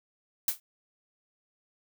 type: noise with exponential decay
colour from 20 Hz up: blue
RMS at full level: -22 dBFS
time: 0.48-0.6 s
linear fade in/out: 2 ms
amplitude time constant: 24 ms
effects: none